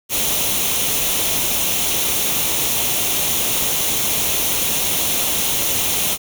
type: noise with comb filter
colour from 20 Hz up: white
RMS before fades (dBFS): -19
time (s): 0.09-6.18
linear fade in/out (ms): 50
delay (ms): 0.31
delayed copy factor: +0.55
effects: none

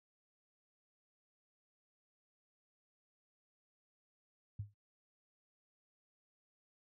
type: tone with exponential decay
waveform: sine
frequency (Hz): 102.9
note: G#2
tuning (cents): -16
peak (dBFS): -35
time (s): 4.59-4.74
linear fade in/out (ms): 5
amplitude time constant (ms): 31
effects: high-pass 60 Hz 12 dB/octave

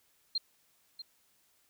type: tone with echo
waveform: sine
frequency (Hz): 4186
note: C8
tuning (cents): 0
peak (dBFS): -28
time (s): 0.35-0.38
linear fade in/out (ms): 5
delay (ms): 640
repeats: 1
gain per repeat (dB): -12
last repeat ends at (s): 1.02
effects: white hiss -70 dBFS RMS until 1.69 s

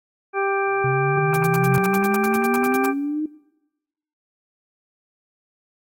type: harmonic tone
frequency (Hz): 393.4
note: G4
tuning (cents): +6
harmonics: 1 / 2 / 3 / 4 / 6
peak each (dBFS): -22 / -25 / -27 / -28 / -30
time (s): 0.33-2.94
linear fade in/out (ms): 50
type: tone with exponential growth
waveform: sine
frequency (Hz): 133.5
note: C3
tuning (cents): +35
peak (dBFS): -15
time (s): 0.67-1.78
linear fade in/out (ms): 0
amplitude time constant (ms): 240
type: exponential sweep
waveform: sine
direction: up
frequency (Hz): 130.3 to 311.1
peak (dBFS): -21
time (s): 0.84-3.26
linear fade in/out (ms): 5
type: noise bursts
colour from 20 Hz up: blue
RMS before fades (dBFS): -30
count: 16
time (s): 1.34-2.862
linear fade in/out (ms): 0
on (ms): 22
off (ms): 78
effects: noise-tail reverb RT60 1.0 s tail -21 dB re dry + AAC 48 kbps

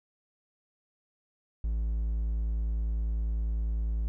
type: tone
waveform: triangle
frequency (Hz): 55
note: A1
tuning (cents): 0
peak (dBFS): -25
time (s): 1.64-4.08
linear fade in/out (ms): 0
effects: none

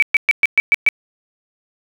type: tone bursts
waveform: sine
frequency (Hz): 2300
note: D7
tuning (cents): -37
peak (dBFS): -8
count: 7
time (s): 0-0.888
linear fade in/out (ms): 0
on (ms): 24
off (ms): 120
effects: 7-bit

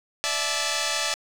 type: chord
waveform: 5% pulse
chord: D suspended second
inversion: none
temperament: equal with one note detuned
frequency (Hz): 587.3 / 659.3 / 864.4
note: D5 / E5 / A5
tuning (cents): 0 / 0 / -31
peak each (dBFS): -16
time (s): 0.24-1.14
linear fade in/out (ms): 0
effects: low-pass 8000 Hz 12 dB/octave + 7-bit

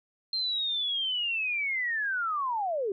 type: linear sweep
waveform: sine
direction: down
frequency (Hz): 4186 to 370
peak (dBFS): -27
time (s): 0.33-2.92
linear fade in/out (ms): 2
effects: none

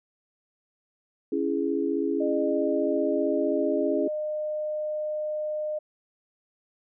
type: chord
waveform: sine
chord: C# minor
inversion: none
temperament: just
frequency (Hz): 277.2 / 332.6 / 415.8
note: C#4 / E4 / G#4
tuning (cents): 0 / +16 / +2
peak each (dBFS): -28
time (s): 1.32-4.08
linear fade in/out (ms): 5
type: tone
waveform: sine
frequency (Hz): 609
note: D#5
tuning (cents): -37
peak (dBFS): -27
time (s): 2.2-5.79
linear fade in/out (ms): 10
effects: none

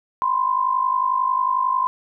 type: tone pair together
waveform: sine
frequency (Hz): 995.4 / 1046.5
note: B5 / C6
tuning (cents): +13 / 0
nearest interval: minor second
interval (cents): 87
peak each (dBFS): -22 / -19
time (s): 0.22-1.87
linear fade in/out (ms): 0
effects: none

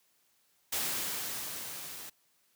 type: noise with level ramp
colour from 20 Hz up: white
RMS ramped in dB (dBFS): -32 to -45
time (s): 0.72-2.1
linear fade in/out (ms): 10
effects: white hiss -71 dBFS RMS until 2.55 s + high-pass 80 Hz 12 dB/octave

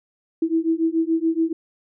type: beating tone pair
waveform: sine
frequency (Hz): 323 / 330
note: E4 / E4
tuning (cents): -35 / +2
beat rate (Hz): 7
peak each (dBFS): -21 / -21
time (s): 0.42-1.53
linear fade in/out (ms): 5
effects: none

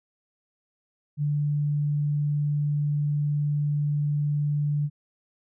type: tone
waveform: sine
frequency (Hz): 146.83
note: D3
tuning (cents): 0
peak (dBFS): -22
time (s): 1.17-4.9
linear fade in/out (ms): 50
effects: none

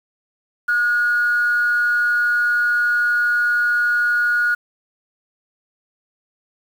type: tone with amplitude modulation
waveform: sine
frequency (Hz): 1444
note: F#6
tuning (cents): -43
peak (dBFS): -12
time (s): 0.68-4.55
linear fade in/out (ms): 10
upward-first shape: sine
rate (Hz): 233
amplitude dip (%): 40
effects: tanh soft clip ceiling -10 dBFS + 7-bit

